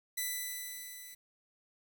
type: tone with level ramp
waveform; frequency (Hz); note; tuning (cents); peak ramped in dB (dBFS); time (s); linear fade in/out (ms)
5% pulse; 1992; B6; +14; -22 to -38; 0.17-1.15; 10
effects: 10-bit